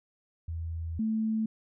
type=tone pair in turn; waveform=sine; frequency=82.41 / 220 Hz; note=E2 / A3; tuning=0 / 0 cents; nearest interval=octave + perfect fourth; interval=1700 cents; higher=second; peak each=-32 / -26 dBFS; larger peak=second; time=0.48-0.99 / 0.99-1.46 s; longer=first; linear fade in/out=5 ms; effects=none